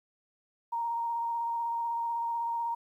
sine tone with vibrato, 932.3 Hz, A#5, in tune, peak -29 dBFS, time 0.72-2.75 s, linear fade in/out 10 ms, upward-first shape square, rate 16 Hz, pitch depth 12 cents each way, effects 11-bit

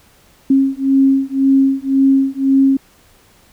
sine beating tone pair, 269.4 / 271.3 Hz, C#4 / C#4, -49 / -37 cents, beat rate 1.9 Hz, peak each -13 dBFS, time 0.5-2.77 s, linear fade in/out 5 ms, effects pink hiss -50 dBFS RMS until 3.52 s

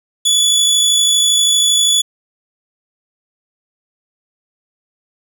25% pulse tone with amplitude modulation, 3431 Hz, A7, 44 cents flat, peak -5 dBFS, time 0.25-2.02 s, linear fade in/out 10 ms, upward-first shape sine, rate 52.6 Hz, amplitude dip 30%, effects none

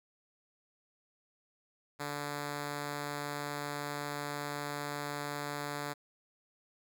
5% pulse tone, 145.4 Hz, D3, 17 cents flat, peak -25 dBFS, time 1.99-5.94 s, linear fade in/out 20 ms, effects none

